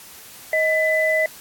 sine tone pair together, 630 / 2000 Hz, D#5 / B6, +21 / +21 cents, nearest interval octave + minor sixth, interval 2000 cents, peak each -19 dBFS, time 0.53-1.26 s, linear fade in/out 2 ms, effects white hiss -42 dBFS RMS until 1.4 s + AAC 64 kbps

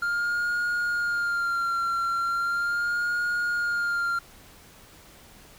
triangle tone with vibrato, 1399 Hz, F6, 3 cents sharp, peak -22 dBFS, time 0.02-4.19 s, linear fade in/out 5 ms, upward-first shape sine, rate 0.38 Hz, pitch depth 38 cents each way, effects pink hiss -51 dBFS RMS until 5.58 s

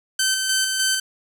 10% pulse tone with tremolo, 1540 Hz, G6, 31 cents flat, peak -9 dBFS, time 0.19-1 s, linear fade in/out 5 ms, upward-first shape square, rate 3.3 Hz, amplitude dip 35%, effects none

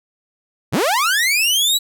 sawtooth linear sweep, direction up, 73.7 to 3980 Hz, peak -11 dBFS, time 0.72-1.79 s, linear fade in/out 20 ms, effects none

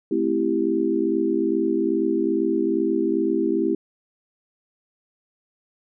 sine chord, A minor seventh, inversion none, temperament equal with one note detuned, 217.1 / 261.6 / 329.6 / 392 Hz, A3 / C4 / E4 / G4, -23 / 0 / 0 / 0 cents, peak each -28 / -26 / -22 / -24 dBFS, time 0.11-3.75 s, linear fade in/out 5 ms, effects none

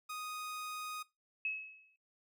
sawtooth tone, 1244.5 Hz, D#6, in tune, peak -37 dBFS, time 0.09-1.03 s, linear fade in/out 10 ms
sine tone with exponential decay, 2577 Hz, E7, 40 cents flat, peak -32 dBFS, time 1.45-1.96 s, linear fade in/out 2 ms, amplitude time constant 110 ms
effects noise-tail reverb RT60 0.2 s tail -19 dB re dry

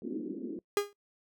white band-pass noise, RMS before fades -38 dBFS, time 0.02-0.59 s, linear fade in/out 2 ms, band 220 to 370 Hz, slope 48 dB/octave
45% pulse tone with exponential decay, 408 Hz, G#4, 31 cents flat, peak -22 dBFS, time 0.77-0.93 s, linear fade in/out 1 ms, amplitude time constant 33 ms
effects noise-tail reverb RT60 0.1 s tail -22 dB re dry

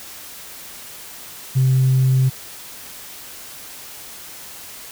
sine tone, 130.81 Hz, C3, in tune, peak -11 dBFS, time 1.55-2.3 s, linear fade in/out 20 ms, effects tanh soft clip ceiling -9 dBFS + white hiss -37 dBFS RMS until 4.91 s

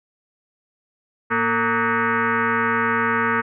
sine tone with frequency modulation, 110 Hz, A2, in tune, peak -17 dBFS, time 1.3-3.42 s, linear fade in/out 20 ms, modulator 344 Hz, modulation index 5.2, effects none

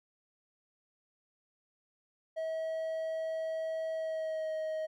triangle tone with pitch glide, 643 to 629.8 Hz, E5 to D#5, -43 to +21 cents, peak -31 dBFS, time 2.36-4.87 s, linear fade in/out 20 ms, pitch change -36 cents, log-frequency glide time 3.93-4.54 s, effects none

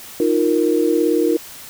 sine chord, Eb suspended second, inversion none, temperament equal, 311.1 / 349.2 / 466.2 Hz, Eb4 / F4 / Bb4, 0 / 0 / 0 cents, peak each -18 dBFS, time 0.2-1.37 s, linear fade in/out 2 ms, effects white hiss -37 dBFS RMS until 1.69 s

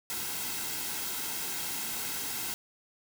white noise with comb filter, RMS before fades -35 dBFS, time 0.1-2.54 s, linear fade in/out 0 ms, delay 1.7 ms, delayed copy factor -0.55, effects none

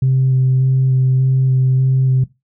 sine tone with vibrato, 130.81 Hz, C3, in tune, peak -9 dBFS, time 0.02-2.24 s, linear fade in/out 5 ms, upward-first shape square, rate 1.7 Hz, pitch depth 10 cents each way, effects noise-tail reverb RT60 0.2 s tail -18 dB re dry + tanh soft clip ceiling -7 dBFS

